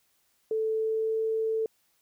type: tone with pitch glide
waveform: sine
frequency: 440 to 443.3 Hz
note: A4 to A4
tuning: 0 to +13 cents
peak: -25 dBFS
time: 0.51-1.66 s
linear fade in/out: 2 ms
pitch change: +13 cents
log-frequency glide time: 0.73-1.19 s
effects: white hiss -70 dBFS RMS until 2.01 s